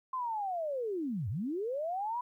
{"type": "linear two-way sweep", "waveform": "sine", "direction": "down then up", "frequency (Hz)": [1056, 87.31, 998], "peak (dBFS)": -32, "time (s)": [0.13, 2.21], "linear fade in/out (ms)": 5, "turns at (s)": 1.29, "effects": ["12-bit"]}